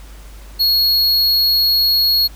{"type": "tone", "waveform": "square", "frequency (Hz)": 4323, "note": "C#8", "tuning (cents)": -44, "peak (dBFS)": -12, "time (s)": [0.59, 2.28], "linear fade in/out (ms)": 20, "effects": ["added 50 Hz sine -34 dBFS peak until 2.35 s", "pink hiss -44 dBFS RMS until 2.35 s"]}